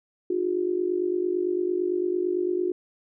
sine tone with amplitude modulation, 359.6 Hz, F#4, 49 cents flat, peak -19 dBFS, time 0.3-2.72 s, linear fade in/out 5 ms, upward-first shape sine, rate 48.9 Hz, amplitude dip 80%, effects none

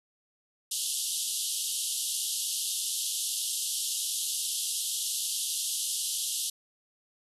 white band-pass noise, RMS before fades -32 dBFS, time 0.71-6.5 s, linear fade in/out 5 ms, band 2900 to 12000 Hz, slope 96 dB/octave, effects none

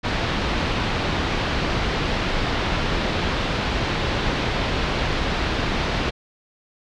pink low-pass noise, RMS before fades -23 dBFS, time 0.03-6.11 s, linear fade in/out 20 ms, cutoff 4300 Hz, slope 24 dB/octave, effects none

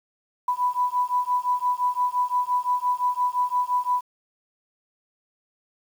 sine beating tone pair, 987.8 / 993.6 Hz, B5 / B5, 0 / +10 cents, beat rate 5.8 Hz, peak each -24 dBFS, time 0.48-4.01 s, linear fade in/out 5 ms, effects 8-bit

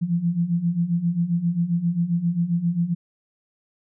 sine beating tone pair, 166.8 / 174.3 Hz, E3 / F3, +21 / -3 cents, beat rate 7.5 Hz, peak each -25 / -21 dBFS, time 0.01-2.95 s, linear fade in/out 20 ms, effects none

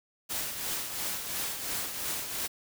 white noise with tremolo, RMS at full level -32 dBFS, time 0.29-2.48 s, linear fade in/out 20 ms, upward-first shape triangle, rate 2.9 Hz, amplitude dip 55%, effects none

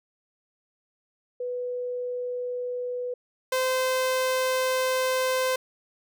sine / sawtooth tone pair in turn, 493.9 / 516 Hz, B4 / C5, 0 / -24 cents, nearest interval minor second, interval 76 cents, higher second, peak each -28 / -19 dBFS, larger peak second, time 1.4-3.14 / 3.52-5.56 s, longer second, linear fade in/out 5 ms, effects none

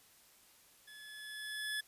25% pulse tone with level ramp, 1714 Hz, A6, 46 cents flat, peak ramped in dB -49 to -31 dBFS, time 0.87-1.81 s, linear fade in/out 10 ms, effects white hiss -64 dBFS RMS until 1.87 s + resampled to 32000 Hz

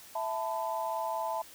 sine chord, E suspended fourth, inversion none, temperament equal with one note detuned, 659.3 / 880 / 1004.5 Hz, E5 / A5 / B5, 0 / 0 / +29 cents, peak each -35 / -34 / -37 dBFS, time 0.15-1.42 s, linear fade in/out 5 ms, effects white hiss -52 dBFS RMS until 1.54 s

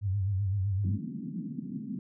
sine tone with vibrato, 98 Hz, G2, in tune, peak -26 dBFS, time 0.01-0.99 s, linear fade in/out 50 ms, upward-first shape sine, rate 7.8 Hz, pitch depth 90 cents each way
white band-pass noise, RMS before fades -37 dBFS, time 0.84-1.99 s, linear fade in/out 2 ms, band 150 to 260 Hz, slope 48 dB/octave
effects none

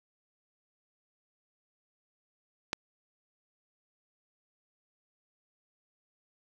click, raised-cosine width 0.2 ms, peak -12 dBFS, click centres 2.731 s, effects none

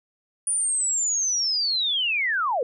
sine linear sweep, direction down, 9500 to 448.4 Hz, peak -21 dBFS, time 0.47-2.63 s, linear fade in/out 2 ms, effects none

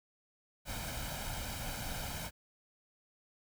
pink noise with comb filter, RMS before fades -40 dBFS, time 0.65-2.31 s, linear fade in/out 50 ms, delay 1.3 ms, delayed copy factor +0.65, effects none

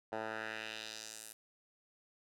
10% pulse tone with band-pass filter sweep, 110 Hz, A2, in tune, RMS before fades -44 dBFS, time 0.12-1.33 s, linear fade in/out 10 ms, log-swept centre 830 to 11000 Hz, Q 1.6, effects none

